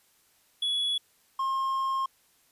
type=tone pair in turn; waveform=triangle; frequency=3386 / 1068.6 Hz; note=G#7 / C6; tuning=+33 / +36 cents; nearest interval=octave + minor sixth; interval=1997 cents; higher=first; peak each=-24 dBFS; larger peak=neither; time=0.62-0.98 / 1.39-2.06 s; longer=second; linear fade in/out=5 ms; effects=white hiss -65 dBFS RMS until 2.51 s + resampled to 32000 Hz